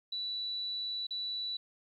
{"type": "tone with dropouts", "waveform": "sine", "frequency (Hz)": 3951, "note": "B7", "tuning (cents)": 0, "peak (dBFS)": -34, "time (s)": [0.12, 1.57], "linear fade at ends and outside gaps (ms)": 5, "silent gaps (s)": [1.069, 1.107], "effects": ["12-bit"]}